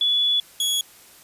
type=tone pair in turn; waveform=sine / sawtooth; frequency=3421 / 3353 Hz; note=A7 / G#7; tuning=-49 / +16 cents; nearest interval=unison; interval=35 cents; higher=first; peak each=-17 dBFS; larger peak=neither; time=0.01-0.4 / 0.6-0.81 s; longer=first; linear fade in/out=2 ms; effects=white hiss -49 dBFS RMS until 1.23 s + resampled to 32000 Hz